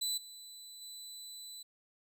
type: tone with level steps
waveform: 25% pulse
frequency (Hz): 3990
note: B7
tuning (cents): +17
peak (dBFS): -29 / -45 / -42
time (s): 0.01-1.63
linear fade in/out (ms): 10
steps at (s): 0.17 / 0.81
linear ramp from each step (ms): 10
effects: none